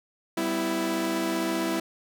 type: chord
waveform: sawtooth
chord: E minor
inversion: first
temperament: equal with one note detuned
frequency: 196 / 251.1 / 329.6 Hz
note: G3 / B3 / E4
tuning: 0 / +29 / 0 cents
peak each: -29 / -29 / -23 dBFS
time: 0.37-1.8 s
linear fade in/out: 5 ms
effects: none